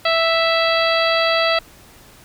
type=harmonic tone; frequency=659.3 Hz; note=E5; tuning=in tune; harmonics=1 / 2 / 3 / 4 / 5 / 6 / 7; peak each=-18 / -21 / -23 / -24 / -25 / -26 / -26 dBFS; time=0.05-1.59 s; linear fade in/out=5 ms; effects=pink hiss -46 dBFS RMS until 2.24 s